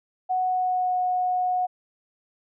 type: tone with pitch glide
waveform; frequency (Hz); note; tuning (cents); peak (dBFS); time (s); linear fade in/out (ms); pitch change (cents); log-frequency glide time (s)
sine; 740 to 730.2; F#5 to F#5; 0 to -23; -21; 0.29-1.67; 20; -23; 0.39-0.98
effects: none